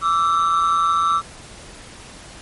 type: ring-modulated tone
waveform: triangle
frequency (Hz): 1244.5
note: D#6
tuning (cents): 0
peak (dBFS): -10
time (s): 0.01-1.22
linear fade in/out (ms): 50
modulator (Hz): 85
effects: pink hiss -40 dBFS RMS until 2.41 s + MP3 48 kbps